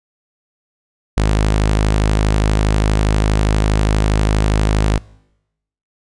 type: tone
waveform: sawtooth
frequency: 52.4 Hz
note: G#1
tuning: 16 cents sharp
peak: -8 dBFS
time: 1.17-4.98 s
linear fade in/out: 5 ms
effects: noise-tail reverb RT60 0.9 s tail -24 dB re dry + resampled to 22050 Hz